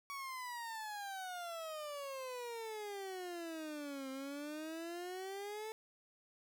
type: exponential two-way sweep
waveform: 30% pulse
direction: down then up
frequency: 1130 to 263.5 to 443.4 Hz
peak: -40 dBFS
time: 0.1-5.72 s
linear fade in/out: 0 ms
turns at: 4.1 s
effects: none